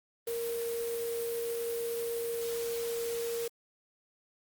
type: tone in noise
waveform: sine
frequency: 466.2 Hz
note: A#4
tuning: in tune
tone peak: -32 dBFS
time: 0.27-3.48 s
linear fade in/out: 5 ms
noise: white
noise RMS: -42 dBFS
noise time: 0.27-3.48 s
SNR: +7 dB
effects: Opus 32 kbps